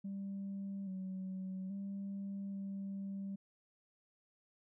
sine tone with pitch steps, 196.7 / 188.3 / 197.5 / 196.1 Hz, G3 / F#3 / G3 / G3, +6 / +31 / +13 / +1 cents, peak -38 dBFS, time 0.04-3.36 s, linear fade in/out 10 ms, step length 830 ms, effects tanh soft clip ceiling -37 dBFS

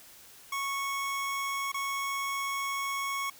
25% pulse tone with dropouts, 1104 Hz, C#6, 7 cents flat, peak -27 dBFS, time 0.52-3.3 s, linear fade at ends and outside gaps 5 ms, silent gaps 1.719-1.742 s, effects white hiss -53 dBFS RMS until 3.39 s

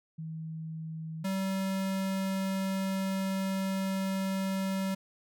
sine / square tone pair in turn, 160 / 192.1 Hz, D#3 / G3, +49 / -35 cents, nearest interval minor third, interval 316 cents, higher second, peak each -36 / -30 dBFS, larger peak second, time 0.18-1.24 / 1.24-4.95 s, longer second, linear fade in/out 10 ms, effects none

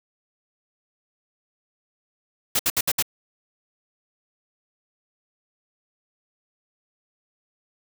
white noise bursts, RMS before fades -21 dBFS, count 5, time 2.55-3.025 s, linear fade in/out 5 ms, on 43 ms, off 65 ms, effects none

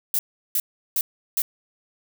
violet noise bursts, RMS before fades -22 dBFS, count 4, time 0.14-1.42 s, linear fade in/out 2 ms, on 50 ms, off 360 ms, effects none

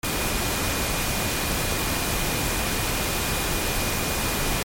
sine tone in noise, 2439 Hz, D#7, 35 cents flat, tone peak -36 dBFS, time 0.03-4.63 s, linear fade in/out 5 ms, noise pink, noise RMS -25 dBFS, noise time 0.03-4.63 s, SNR -14 dB, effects MP3 64 kbps

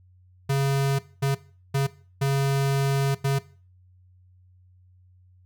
square tone bursts at uneven times, 137.8 Hz, C#3, 10 cents flat, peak -21 dBFS, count 5, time 0.49-0.99 / 1.22-1.35 / 1.74-1.87 / 2.21-3.15 / 3.24-3.39 s, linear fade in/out 10 ms, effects noise-tail reverb RT60 0.4 s tail -18 dB re dry + added 91 Hz sine -53 dBFS peak until 5.45 s

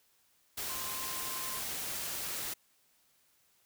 sine tone in noise, 1046.5 Hz, C6, in tune, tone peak -45 dBFS, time 0.69-1.6 s, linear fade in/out 10 ms, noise white, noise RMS -38 dBFS, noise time 0.57-2.54 s, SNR -10 dB, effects white hiss -70 dBFS RMS until 3.65 s

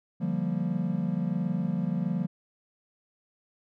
triangle chord, G minor seventh, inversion second, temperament equal with one note detuned, 147.85 / 174.61 / 196 / 233.1 Hz, D3 / F3 / G3 / Bb3, +12 / 0 / 0 / 0 cents, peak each -33 / -27 / -30 / -32 dBFS, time 0.2-2.27 s, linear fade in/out 20 ms, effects none

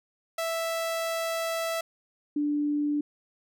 sawtooth / sine tone pair in turn, 659.3 / 293.7 Hz, E5 / D4, 0 / 0 cents, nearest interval octave + major second, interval 1400 cents, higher first, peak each -24 dBFS, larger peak neither, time 0.38-1.81 / 2.36-3.01 s, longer first, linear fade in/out 5 ms, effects none

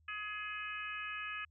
harmonic tone, 420.8 Hz, G#4, 23 cents sharp, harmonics 3 / 4 / 5 / 6 / 7, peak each -45 / -44 / -51 / -43 / -51 dBFS, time 0.08-1.45 s, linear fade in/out 5 ms, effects added 79 Hz sine -66 dBFS peak until 1.5 s

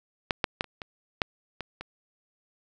clicks, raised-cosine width 0.3 ms, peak -8 / -7 / -9 / -29 / -21 / -7 / -18 / -21 dBFS, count 8, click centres 0.308 / 0.442 / 0.609 / 0.643 / 0.818 / 1.218 / 1.607 / 1.81 s, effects none

